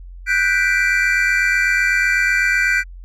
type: chord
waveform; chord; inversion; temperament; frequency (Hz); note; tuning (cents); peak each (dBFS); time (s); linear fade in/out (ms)
triangle; G major seventh; third; equal; 1480 / 1568 / 1975.5 / 2349; F#6 / G6 / B6 / D7; 0 / 0 / 0 / 0; -18; 0.26-2.84; 50
effects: added 44 Hz sine -33 dBFS peak until 3.04 s + resampled to 32000 Hz